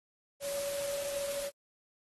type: tone in noise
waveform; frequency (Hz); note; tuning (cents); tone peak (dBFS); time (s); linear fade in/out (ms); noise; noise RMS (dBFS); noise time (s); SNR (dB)
sine; 565; C#5; +33; -34; 0.4-1.51; 50; white; -41; 0.4-1.51; +4
effects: AAC 32 kbps